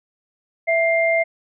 sine tone pair together, 661.5 / 2100 Hz, E5 / C7, +6 / +6 cents, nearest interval octave + minor sixth, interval 2000 cents, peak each -17 / -19 dBFS, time 0.67-1.24 s, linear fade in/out 20 ms, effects none

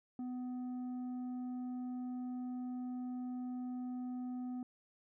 triangle tone with tanh clipping, 250 Hz, B3, 21 cents sharp, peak -40 dBFS, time 0.19-4.63 s, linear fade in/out 2 ms, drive 10 dB, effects none

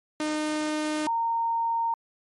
sawtooth / sine tone pair in turn, 305.6 / 921.3 Hz, D#4 / A#5, -31 / -21 cents, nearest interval octave + perfect fifth, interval 1910 cents, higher second, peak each -22 / -23 dBFS, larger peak first, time 0.2-1.07 / 1.07-1.94 s, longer neither, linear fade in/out 2 ms, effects MP3 48 kbps

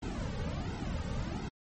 brown noise with flanger, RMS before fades -36 dBFS, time 0.02-1.49 s, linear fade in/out 10 ms, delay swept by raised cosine 1.7 to 3 ms, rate 1.4 Hz, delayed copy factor -0.95, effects MP3 32 kbps

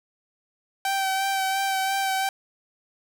sawtooth tone with vibrato, 774 Hz, G5, 22 cents flat, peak -19 dBFS, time 0.85-2.29 s, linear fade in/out 2 ms, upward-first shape sine, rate 2.9 Hz, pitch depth 21 cents each way, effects 9-bit

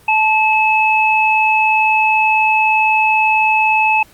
sine tone pair together, 871 / 2592 Hz, A5 / E7, -18 / -30 cents, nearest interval octave + perfect fifth, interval 1888 cents, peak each -13 dBFS, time 0.08-4.03 s, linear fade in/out 5 ms, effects pink hiss -47 dBFS RMS until 4.13 s + Opus 32 kbps

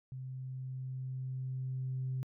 sine tone with level ramp, 130 Hz, C3, 11 cents flat, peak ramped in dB -40 to -32 dBFS, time 0.12-2.23 s, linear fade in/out 0 ms, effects tanh soft clip ceiling -29 dBFS

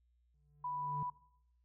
triangle tone with exponential growth, 146.83 Hz, D3, in tune, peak -36 dBFS, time 0.34-1.03 s, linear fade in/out 2 ms, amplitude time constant 150 ms
sine tone, 988 Hz, B5, in tune, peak -37 dBFS, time 0.64-1.1 s, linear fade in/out 5 ms
effects noise-tail reverb RT60 0.7 s tail -19 dB re dry + added 60 Hz sine -70 dBFS peak until 1.64 s

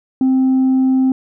sine tone with tanh clipping, 261.6 Hz, C4, in tune, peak -11 dBFS, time 0.21-1.12 s, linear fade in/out 2 ms, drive 1 dB, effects none

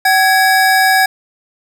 square tone pair together, 761.2 / 1661.2 Hz, F#5 / G#6, +49 / 0 cents, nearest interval octave + major second, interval 1351 cents, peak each -12 dBFS, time 0.05-1.06 s, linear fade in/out 5 ms, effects none

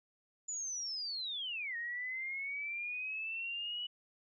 sine linear two-way sweep, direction down then up, 7040 to 1849 to 2957 Hz, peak -37 dBFS, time 0.48-3.87 s, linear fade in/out 10 ms, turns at 1.76 s, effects none

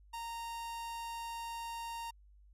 45% pulse tone, 927 Hz, A#5, 10 cents flat, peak -40 dBFS, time 0.13-2.11 s, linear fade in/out 10 ms, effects added 50 Hz sine -58 dBFS peak until 2.53 s + resampled to 32000 Hz

